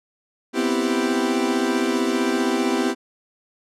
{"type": "chord", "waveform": "40% pulse", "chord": "C major seventh", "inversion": "third", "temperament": "equal with one note detuned", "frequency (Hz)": [246.2, 261.6, 329.6, 392], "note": ["B3", "C4", "E4", "G4"], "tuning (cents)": [-5, 0, 0, 0], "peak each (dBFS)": -24, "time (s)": [0.53, 2.95], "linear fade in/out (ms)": 50, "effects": ["low-pass 9000 Hz 12 dB/octave"]}